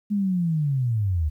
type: linear sweep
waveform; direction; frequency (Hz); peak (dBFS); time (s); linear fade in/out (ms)
sine; down; 210 to 71.9; -20; 0.1-1.3; 20
effects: 10-bit